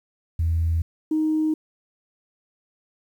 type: tone pair in turn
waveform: sine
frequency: 82.41 / 311.7 Hz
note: E2 / D#4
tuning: 0 / +3 cents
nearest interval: octave + major seventh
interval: 2303 cents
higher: second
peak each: -18 dBFS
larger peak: neither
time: 0.39-0.82 / 1.11-1.54 s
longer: neither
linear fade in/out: 5 ms
effects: tanh soft clip ceiling -14 dBFS + 9-bit